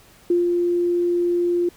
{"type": "tone with ADSR envelope", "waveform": "sine", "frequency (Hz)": 349.2, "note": "F4", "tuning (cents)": 0, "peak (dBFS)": -14, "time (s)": [0.3, 1.69], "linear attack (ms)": 4, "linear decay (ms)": 150, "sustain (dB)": -3, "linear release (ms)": 4, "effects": ["pink hiss -51 dBFS RMS until 1.76 s"]}